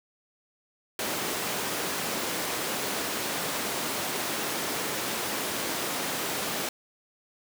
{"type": "high-pass noise", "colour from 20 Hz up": "pink", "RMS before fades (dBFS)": -31, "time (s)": [0.99, 6.69], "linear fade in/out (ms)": 2, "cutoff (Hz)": 250, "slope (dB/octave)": 12, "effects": []}